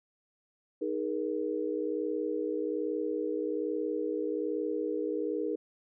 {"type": "chord", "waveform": "sine", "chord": "D# suspended fourth", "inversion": "none", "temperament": "equal with one note detuned", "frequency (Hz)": [311.1, 415.3, 476.5], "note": ["D#4", "G#4", "A#4"], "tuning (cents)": [0, 0, 38], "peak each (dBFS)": -34, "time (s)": [0.81, 5.56], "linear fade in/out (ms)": 10, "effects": []}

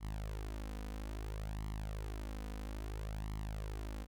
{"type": "tone with flanger", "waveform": "sawtooth", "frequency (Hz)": 52.6, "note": "G#1", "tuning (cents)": 23, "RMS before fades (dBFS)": -42, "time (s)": [0, 4.07], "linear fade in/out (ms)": 50, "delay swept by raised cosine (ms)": [0.96, 4.06], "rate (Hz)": 0.6, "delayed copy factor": 0.7, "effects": []}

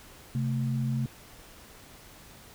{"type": "tone pair together", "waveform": "sine", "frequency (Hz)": [132.1, 222.2], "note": ["C3", "A3"], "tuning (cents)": [17, 17], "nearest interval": "major sixth", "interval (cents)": 900, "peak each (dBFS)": [-27, -32], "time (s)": [0.35, 1.06], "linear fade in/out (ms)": 2, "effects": ["pink hiss -51 dBFS RMS until 2.54 s"]}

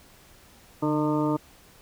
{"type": "harmonic tone with a mistuned harmonic", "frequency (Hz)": 151.6, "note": "D#3", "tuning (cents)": -45, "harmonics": [1, 2, 3, 4, 6, 7, 8], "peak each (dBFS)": [-30, -24, -32, -32, -32, -39, -35], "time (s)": [0.82, 1.37], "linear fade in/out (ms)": 10, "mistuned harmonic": 1, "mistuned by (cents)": -63, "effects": ["pink hiss -54 dBFS RMS until 1.81 s"]}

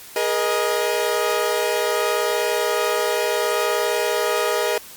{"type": "chord", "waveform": "sawtooth", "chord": "Ab suspended second", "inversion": "none", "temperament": "equal with one note detuned", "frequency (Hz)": [415.3, 476, 622.3], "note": ["Ab4", "Bb4", "Eb5"], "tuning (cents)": [0, 36, 0], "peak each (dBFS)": [-20, -19, -20], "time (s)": [0.16, 4.78], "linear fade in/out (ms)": 2, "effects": ["white hiss -41 dBFS RMS until 4.96 s", "Opus 48 kbps"]}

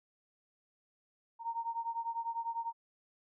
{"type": "beating tone pair", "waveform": "sine", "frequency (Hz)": [920, 930], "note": ["A#5", "A#5"], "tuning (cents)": [-23, -4], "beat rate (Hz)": 10, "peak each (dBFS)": [-37, -39], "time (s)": [1.39, 2.73], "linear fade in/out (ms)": 50, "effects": []}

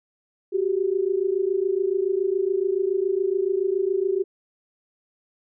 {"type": "tone pair together", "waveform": "sine", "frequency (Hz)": [370, 397.1], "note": ["F#4", "G4"], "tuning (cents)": [0, 22], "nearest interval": "minor second", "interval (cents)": 122, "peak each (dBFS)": -23, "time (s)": [0.52, 4.24], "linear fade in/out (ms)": 20, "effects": []}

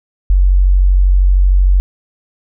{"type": "tone", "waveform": "sine", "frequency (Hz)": 46.47, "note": "F#1", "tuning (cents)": 8, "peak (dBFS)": -6, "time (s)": [0.3, 1.8], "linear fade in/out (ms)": 0, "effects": []}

